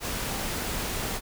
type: tone in noise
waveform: sine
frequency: 784 Hz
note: G5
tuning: in tune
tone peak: -41 dBFS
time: 0.26-0.47 s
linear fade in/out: 50 ms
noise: pink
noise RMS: -31 dBFS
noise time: 0-1.21 s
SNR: -13 dB
effects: none